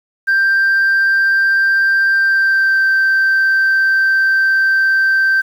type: tone with pitch glide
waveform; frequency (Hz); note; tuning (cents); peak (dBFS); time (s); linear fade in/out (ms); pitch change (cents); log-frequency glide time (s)
sine; 1577 to 1560.7; G6 to G6; +10 to -8; -8; 0.27-5.42; 20; -18; 2.12-2.86
effects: tanh soft clip ceiling -8 dBFS + 7-bit